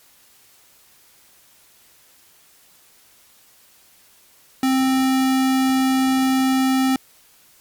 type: tone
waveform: square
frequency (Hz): 262.9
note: C4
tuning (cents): +8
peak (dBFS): -16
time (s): 4.63-6.96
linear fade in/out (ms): 2
effects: white hiss -53 dBFS RMS until 7.6 s + MP3 96 kbps